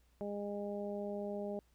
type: harmonic tone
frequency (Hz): 203.8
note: G#3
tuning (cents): -32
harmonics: 1 / 2 / 3 / 4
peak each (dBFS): -42 / -42 / -42 / -51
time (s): 0.21-1.59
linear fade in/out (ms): 0
effects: added 60 Hz sine -68 dBFS peak until 1.74 s + pink hiss -75 dBFS RMS until 1.74 s